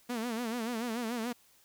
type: tone with vibrato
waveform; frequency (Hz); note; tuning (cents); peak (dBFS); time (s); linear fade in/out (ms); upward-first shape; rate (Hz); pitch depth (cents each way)
sawtooth; 233.1; A#3; 0; -29; 0.09-1.33; 10; sine; 6.9; 110
effects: white hiss -64 dBFS RMS until 1.64 s